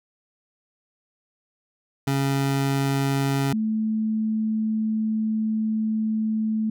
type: tone pair in turn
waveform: 25% pulse / sine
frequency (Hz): 137.6 / 218.4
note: C#3 / A3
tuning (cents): -12 / -13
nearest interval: minor sixth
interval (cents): 799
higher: second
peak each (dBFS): -17 / -21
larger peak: first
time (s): 2.07-3.53 / 3.53-6.7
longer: second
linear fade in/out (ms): 5
effects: none